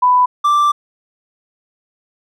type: tone pair in turn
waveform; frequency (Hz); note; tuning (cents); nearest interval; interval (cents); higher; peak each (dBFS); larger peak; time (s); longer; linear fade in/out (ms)
sine / triangle; 995 / 1174.8; B5 / D6; +13 / 0; minor third; 287; second; -8; neither; 0.02-0.26 / 0.44-0.72; second; 10
effects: none